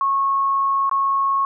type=tone with dropouts; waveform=sine; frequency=1096 Hz; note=C#6; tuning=20 cents flat; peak=-16 dBFS; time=0.01-1.45 s; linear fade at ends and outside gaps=1 ms; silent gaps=0.895-0.913 s; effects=none